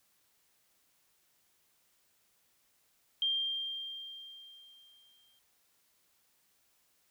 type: tone with exponential decay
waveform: sine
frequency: 3185 Hz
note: G7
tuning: 27 cents sharp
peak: -27 dBFS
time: 3.22-5.39 s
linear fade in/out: 1 ms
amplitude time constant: 470 ms
effects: white hiss -72 dBFS RMS until 7.1 s